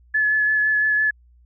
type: tone with vibrato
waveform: sine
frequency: 1716 Hz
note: A6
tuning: 44 cents flat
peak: -16 dBFS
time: 0.14-1.11 s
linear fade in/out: 10 ms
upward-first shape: sine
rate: 5.9 Hz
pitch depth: 15 cents each way
effects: added 60 Hz sine -50 dBFS peak until 1.45 s